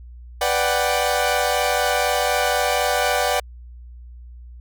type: chord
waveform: sawtooth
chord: G major seventh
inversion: first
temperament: equal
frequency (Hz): 493.9 / 587.3 / 740 / 784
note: B4 / D5 / F#5 / G5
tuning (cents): 0 / 0 / 0 / 0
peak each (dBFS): -21 / -19 / -19 / -21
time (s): 0.41-3.4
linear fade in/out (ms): 5
effects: added 60 Hz sine -37 dBFS peak until 4.6 s